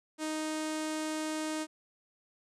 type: tone with low-pass filter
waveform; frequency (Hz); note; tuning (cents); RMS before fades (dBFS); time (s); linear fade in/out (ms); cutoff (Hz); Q
sawtooth; 311.1; D#4; 0; -35; 0.18-1.67; 50; 8700; 2.1
effects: none